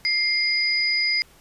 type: tone pair together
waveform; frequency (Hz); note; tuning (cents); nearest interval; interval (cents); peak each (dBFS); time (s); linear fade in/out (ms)
sine; 2105 / 4935; C7 / D#8; +10 / -15; octave + minor third; 1475; -22; 0.05-1.22; 0
effects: pink hiss -53 dBFS RMS until 1.4 s + resampled to 32000 Hz